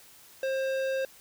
sine tone with tanh clipping, 532 Hz, C5, 29 cents sharp, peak -29 dBFS, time 0.43-1.05 s, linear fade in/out 2 ms, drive 16 dB, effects white hiss -54 dBFS RMS until 1.2 s

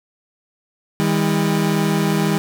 30% pulse tone pair together, 159.59 / 201.3 Hz, D#3 / G3, +44 / +46 cents, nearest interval major third, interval 402 cents, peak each -16 dBFS, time 1-2.38 s, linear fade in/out 0 ms, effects none

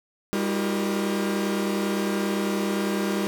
45% pulse tone cluster, 200.4 / 320.4 / 358.2 / 388.1 / 468.7 Hz, G3 / E4 / F4 / G4 / A#4, +38 / -49 / +44 / -17 / +9 cents, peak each -26 / -31 / -32 / -33 / -34 dBFS, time 0.33-3.27 s, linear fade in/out 0 ms, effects none

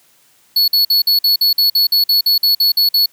square tone bursts, 4400 Hz, C#8, 14 cents flat, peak -10 dBFS, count 15, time 0.56-3.06 s, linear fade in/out 5 ms, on 120 ms, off 50 ms, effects white hiss -53 dBFS RMS until 3.12 s + high-pass 60 Hz 12 dB/octave

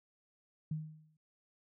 sine tone with exponential decay, 155.56 Hz, D#3, in tune, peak -32 dBFS, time 0.71-1.17 s, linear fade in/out 5 ms, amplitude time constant 99 ms, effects none

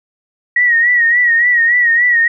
sine tone with vibrato, 1904 Hz, A#6, 36 cents sharp, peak -8 dBFS, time 0.56-2.28 s, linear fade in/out 5 ms, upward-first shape sine, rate 3.5 Hz, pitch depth 64 cents each way, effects none

